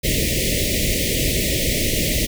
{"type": "band-stop noise", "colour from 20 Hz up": "pink", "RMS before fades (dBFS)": -20, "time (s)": [0.03, 2.27], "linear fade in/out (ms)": 20, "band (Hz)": [630, 1900], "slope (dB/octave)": 96, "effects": []}